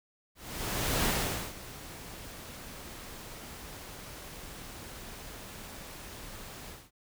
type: noise with ADSR envelope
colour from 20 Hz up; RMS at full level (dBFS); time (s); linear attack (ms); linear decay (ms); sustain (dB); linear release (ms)
pink; -28; 0.35-6.91; 700; 480; -17; 220
effects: none

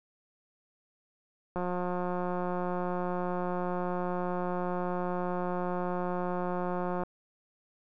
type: click train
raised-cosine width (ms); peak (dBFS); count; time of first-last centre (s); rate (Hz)
1; -20; 981; 1.56-7.035; 179
effects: none

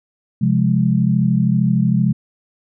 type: chord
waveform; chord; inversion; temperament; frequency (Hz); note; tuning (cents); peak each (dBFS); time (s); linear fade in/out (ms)
sine; F minor; second; equal with one note detuned; 132.33 / 174.61 / 207.7; C3 / F3 / Ab3; +20 / 0 / 0; -17; 0.41-2.13; 10
effects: none

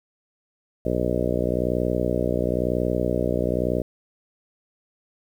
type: harmonic tone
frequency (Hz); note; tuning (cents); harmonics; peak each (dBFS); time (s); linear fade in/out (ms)
61; B1; -21; 1 / 2 / 3 / 4 / 5 / 6 / 7 / 8 / 9 / 10; -30 / -30 / -30 / -30 / -30 / -30 / -30 / -30 / -30 / -30; 0.85-3.82; 5
effects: 9-bit

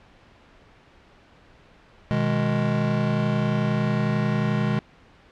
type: chord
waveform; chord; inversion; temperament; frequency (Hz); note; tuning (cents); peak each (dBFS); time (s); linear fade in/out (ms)
square; G# minor; first; just; 124.59 / 155.74 / 207.7; B2 / D#3 / G#3; +16 / +2 / 0; -26 / -27 / -25; 2.11-4.79; 0
effects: pink hiss -53 dBFS RMS until 5.31 s + low-pass 3000 Hz 12 dB/octave

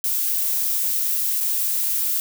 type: noise with dropouts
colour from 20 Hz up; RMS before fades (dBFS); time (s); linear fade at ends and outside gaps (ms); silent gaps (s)
violet; -22; 0.04-2.2; 1; 1.404-1.408
effects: none

